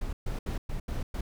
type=noise bursts at uneven times; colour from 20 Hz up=brown; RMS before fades=-32 dBFS; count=6; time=0.01-0.13 / 0.26-0.39 / 0.46-0.58 / 0.69-0.8 / 0.88-1.03 / 1.14-1.21 s; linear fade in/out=5 ms; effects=none